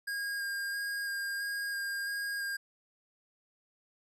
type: tone with vibrato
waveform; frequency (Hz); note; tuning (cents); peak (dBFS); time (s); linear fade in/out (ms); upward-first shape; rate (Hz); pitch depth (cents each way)
square; 1620; G#6; -43; -34; 0.07-2.57; 10; square; 1.5; 10
effects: resampled to 32000 Hz